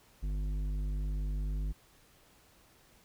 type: tone with tanh clipping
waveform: triangle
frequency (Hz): 50.1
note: G1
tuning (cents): +38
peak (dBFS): -33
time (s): 0.22-1.73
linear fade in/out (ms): 20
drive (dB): 15
effects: pink hiss -63 dBFS RMS until 3.04 s